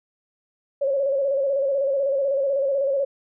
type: tone with vibrato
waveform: sine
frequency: 550 Hz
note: C#5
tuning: 14 cents flat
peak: -19 dBFS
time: 0.81-3.05 s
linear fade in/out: 10 ms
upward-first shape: square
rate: 16 Hz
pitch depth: 48 cents each way
effects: none